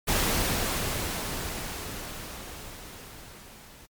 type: noise with level ramp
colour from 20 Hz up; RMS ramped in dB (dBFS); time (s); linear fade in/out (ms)
pink; -24 to -50; 0.07-3.87; 20
effects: MP3 96 kbps